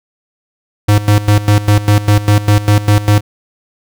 square tone with tremolo, 103.83 Hz, G#2, in tune, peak -6 dBFS, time 0.88-3.21 s, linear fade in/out 10 ms, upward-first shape square, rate 5 Hz, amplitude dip 80%, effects none

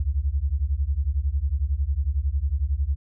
sine beating tone pair, 64.7 / 75.7 Hz, C2 / D#2, -19 / -47 cents, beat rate 11 Hz, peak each -24 dBFS, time 0-2.96 s, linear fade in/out 5 ms, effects none

